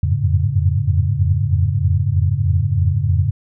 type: tone cluster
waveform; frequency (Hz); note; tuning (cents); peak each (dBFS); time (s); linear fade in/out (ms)
sine; 85.9 / 89.1 / 98.5 / 107.7 / 139.6; F2 / F2 / G2 / A2 / C#3; -28 / +35 / +9 / -37 / +13; -20; 0.03-3.31; 5
effects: none